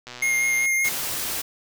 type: click train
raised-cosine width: 0.2 ms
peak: -20 dBFS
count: 73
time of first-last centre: 0.07-0.655 s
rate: 123 Hz
type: tone with vibrato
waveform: square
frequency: 2132 Hz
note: C7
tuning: 32 cents sharp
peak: -20 dBFS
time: 0.22-0.89 s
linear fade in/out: 5 ms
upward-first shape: sine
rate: 5.2 Hz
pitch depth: 14 cents each way
type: noise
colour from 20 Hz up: white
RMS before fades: -28 dBFS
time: 0.84-1.42 s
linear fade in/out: 10 ms
effects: none